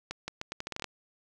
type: accelerating click train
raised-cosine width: 0.2 ms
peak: -18 dBFS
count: 11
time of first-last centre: 0.11-0.843 s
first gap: 170 ms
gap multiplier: 0.79
effects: none